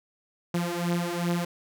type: beating tone pair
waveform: sawtooth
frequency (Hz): 171.9 / 174.5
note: F3 / F3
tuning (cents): -27 / -1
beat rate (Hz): 2.6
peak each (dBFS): -25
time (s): 0.54-1.45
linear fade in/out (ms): 5
effects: none